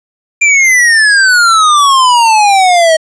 square exponential sweep, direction down, 2392 to 629 Hz, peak -5 dBFS, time 0.41-2.97 s, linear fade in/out 10 ms, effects resampled to 22050 Hz + 7-bit

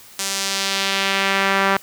sawtooth tone with band-pass filter sweep, 195.2 Hz, G3, 7 cents flat, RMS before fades -20 dBFS, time 0.19-1.77 s, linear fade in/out 2 ms, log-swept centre 7300 to 1400 Hz, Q 1.1, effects white hiss -44 dBFS RMS until 1.82 s

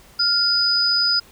sine tone pair together, 1396.9 / 4978 Hz, F6 / D#8, 0 / 0 cents, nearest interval octave + minor seventh, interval 2200 cents, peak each -24 / -16 dBFS, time 0.19-1.2 s, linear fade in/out 10 ms, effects pink hiss -49 dBFS RMS until 1.31 s

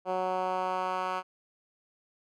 10% pulse tone with band-pass filter sweep, 185 Hz, F#3, in tune, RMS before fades -31 dBFS, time 0.05-1.23 s, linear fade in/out 50 ms, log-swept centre 630 to 1300 Hz, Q 1.4, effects none

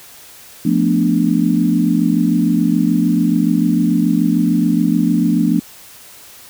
sine chord, B half-diminished seventh, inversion second, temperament equal, 174.61 / 220 / 246.9 / 293.7 Hz, F3 / A3 / B3 / D4, 0 / 0 / 0 / 0 cents, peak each -17 dBFS, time 0.65-5.6 s, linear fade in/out 5 ms, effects white hiss -40 dBFS RMS until 6.49 s

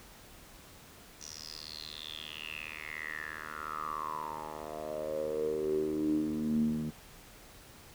10% pulse tone with band-pass filter sweep, 77 Hz, D#2, 17 cents flat, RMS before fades -36 dBFS, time 1.2-6.91 s, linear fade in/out 20 ms, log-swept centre 6000 to 190 Hz, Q 9.3, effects pink hiss -54 dBFS RMS until 7.94 s

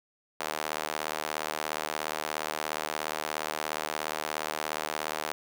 sawtooth tone with high-pass filter, 77 Hz, D#2, 17 cents flat, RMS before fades -34 dBFS, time 0.4-5.32 s, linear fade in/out 0 ms, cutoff 690 Hz, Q 0.94, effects none

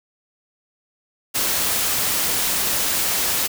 white noise, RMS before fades -21 dBFS, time 1.34-3.48 s, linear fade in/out 20 ms, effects none

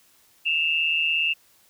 sine tone pair together, 2637 / 2794 Hz, E7 / F7, 0 / 0 cents, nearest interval minor second, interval 100 cents, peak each -23 dBFS, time 0.45-1.34 s, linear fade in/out 20 ms, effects white hiss -59 dBFS RMS until 1.69 s

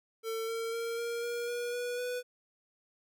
square tone with pitch steps, 450 / 456 / 462.1 / 468.3 / 474.6 / 480.9 / 487.3 / 493.9 Hz, A4 / A#4 / A#4 / A#4 / A#4 / B4 / B4 / B4, +39 / -38 / -15 / +8 / +31 / -46 / -23 / 0 cents, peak -34 dBFS, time 0.23-2.23 s, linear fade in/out 50 ms, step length 250 ms, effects none

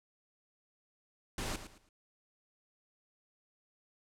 pink noise with echo, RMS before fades -37 dBFS, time 1.38-1.56 s, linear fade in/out 2 ms, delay 110 ms, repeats 3, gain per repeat -11 dB, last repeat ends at 1.89 s, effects low-pass 10000 Hz 12 dB/octave

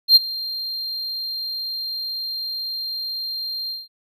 triangle tone with ADSR envelope, 4186 Hz, C8, in tune, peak -4 dBFS, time 0.08-3.88 s, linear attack 78 ms, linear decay 23 ms, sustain -20 dB, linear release 180 ms, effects none

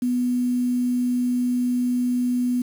sine tone with quantisation, 246.9 Hz, B3, in tune, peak -19 dBFS, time 0.02-2.62 s, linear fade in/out 5 ms, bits 7, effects none

